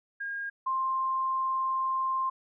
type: tone pair in turn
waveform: sine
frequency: 1622 / 1053.1 Hz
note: G#6 / C6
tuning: -41 / +11 cents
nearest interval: perfect fifth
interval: 748 cents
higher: first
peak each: -32 / -26 dBFS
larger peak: second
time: 0.2-0.5 / 0.66-2.3 s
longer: second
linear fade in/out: 10 ms
effects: none